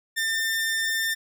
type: tone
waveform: sawtooth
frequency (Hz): 1798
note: A6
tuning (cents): +37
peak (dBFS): -20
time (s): 0.16-1.15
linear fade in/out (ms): 20
effects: none